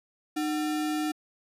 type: tone with sample-and-hold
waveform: sine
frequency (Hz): 305.4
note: D#4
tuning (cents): -32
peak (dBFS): -26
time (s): 0.36-1.12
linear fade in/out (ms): 10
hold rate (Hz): 1050
effects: resampled to 32000 Hz